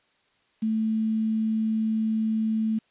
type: tone with quantisation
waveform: sine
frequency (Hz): 220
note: A3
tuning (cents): 0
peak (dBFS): -22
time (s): 0.62-2.79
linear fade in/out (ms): 10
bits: 8
effects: white hiss -66 dBFS RMS until 2.9 s + resampled to 8000 Hz